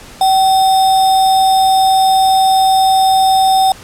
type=tone with sample-and-hold; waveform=sine; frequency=764 Hz; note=G5; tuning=45 cents flat; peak=-7 dBFS; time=0.21-3.72 s; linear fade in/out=2 ms; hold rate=4410 Hz; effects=pink hiss -36 dBFS RMS until 3.83 s + low-pass 11000 Hz 12 dB/octave